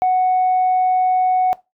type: tone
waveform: sine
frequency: 740 Hz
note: F#5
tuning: in tune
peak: -11 dBFS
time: 0.02-1.53 s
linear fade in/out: 0 ms
effects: noise-tail reverb RT60 0.2 s tail -19 dB re dry + tanh soft clip ceiling -10 dBFS